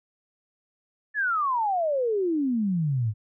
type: exponential sweep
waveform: sine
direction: down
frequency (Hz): 1766 to 101.7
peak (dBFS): -22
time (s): 1.14-3.14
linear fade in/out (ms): 50
effects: none